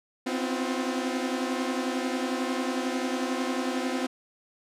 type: tone cluster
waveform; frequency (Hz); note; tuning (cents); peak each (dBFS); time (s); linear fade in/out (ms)
sawtooth; 254.8 / 265.9 / 321.9 / 354.9; C4 / C4 / E4 / F4; -46 / +28 / -41 / +28; -26 / -29 / -35 / -30; 0.26-4.07; 10
effects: low-pass 9000 Hz 12 dB/octave